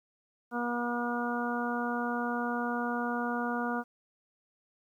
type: harmonic tone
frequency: 240 Hz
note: B3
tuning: 49 cents flat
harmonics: 1 / 2 / 3 / 4 / 5 / 6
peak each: -33 / -38 / -37 / -39 / -39 / -37 dBFS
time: 0.51-3.84 s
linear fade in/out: 50 ms
effects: 11-bit